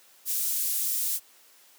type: high-pass noise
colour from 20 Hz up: pink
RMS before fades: -28 dBFS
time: 0.25-1.2 s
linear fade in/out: 50 ms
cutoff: 9900 Hz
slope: 12 dB/octave
effects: white hiss -57 dBFS RMS until 1.78 s + high-pass 300 Hz 12 dB/octave